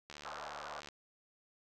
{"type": "click train", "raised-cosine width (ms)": 0.2, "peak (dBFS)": -30, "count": 59, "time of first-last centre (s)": [0.1, 0.887], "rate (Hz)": 73.7}
{"type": "band-pass noise", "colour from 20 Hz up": "white", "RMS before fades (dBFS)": -46, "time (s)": [0.25, 0.8], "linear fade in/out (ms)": 2, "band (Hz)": [510, 1500], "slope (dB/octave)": 48}
{"effects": []}